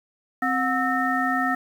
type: harmonic tone with a mistuned harmonic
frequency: 261.6 Hz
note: C4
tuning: in tune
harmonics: 1 / 3 / 5 / 7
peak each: -26 / -26 / -26 / -26 dBFS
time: 0.42-1.55 s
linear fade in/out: 5 ms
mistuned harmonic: 3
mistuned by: -130 cents
effects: 8-bit